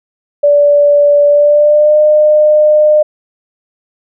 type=tone with pitch glide; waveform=sine; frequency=580 to 606 Hz; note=D5 to D#5; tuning=-22 to -46 cents; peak=-4 dBFS; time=0.43-3.03 s; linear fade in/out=10 ms; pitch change=+76 cents; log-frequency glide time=1.27-1.98 s; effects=none